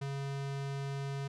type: tone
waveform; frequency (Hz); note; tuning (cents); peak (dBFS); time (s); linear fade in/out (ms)
square; 138.59; C#3; 0; -36; 0.01-1.28; 10
effects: low-pass 7000 Hz 12 dB/octave